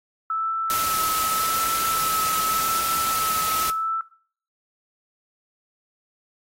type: tone with vibrato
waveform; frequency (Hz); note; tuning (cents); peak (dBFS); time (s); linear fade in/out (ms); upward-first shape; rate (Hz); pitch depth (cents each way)
sine; 1310; E6; -11; -22; 0.3-4.01; 2; sine; 0.87; 21
type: noise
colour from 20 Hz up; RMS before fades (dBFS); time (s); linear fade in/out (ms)
white; -27; 0.7-3.7; 0
effects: noise-tail reverb RT60 0.5 s tail -19 dB re dry + AAC 48 kbps